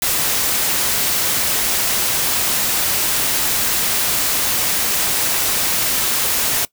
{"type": "noise", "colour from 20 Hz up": "white", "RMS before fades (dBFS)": -18, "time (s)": [0.02, 6.65], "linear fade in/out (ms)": 2, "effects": ["noise-tail reverb RT60 0.1 s tail -21 dB re dry"]}